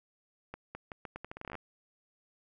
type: accelerating click train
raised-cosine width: 0.5 ms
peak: -26 dBFS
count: 16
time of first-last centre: 0.54-1.553 s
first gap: 210 ms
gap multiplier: 0.8
effects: none